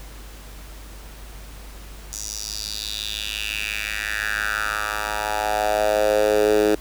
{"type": "tone with high-pass filter sweep", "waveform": "10% pulse", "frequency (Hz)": 105.8, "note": "G#2", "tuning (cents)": 33, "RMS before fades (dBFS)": -23, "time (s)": [2.13, 6.75], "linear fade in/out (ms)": 0, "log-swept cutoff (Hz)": [6400, 360], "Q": 3.9, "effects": ["added 50 Hz sine -38 dBFS peak until 6.8 s", "pink hiss -44 dBFS RMS until 6.8 s"]}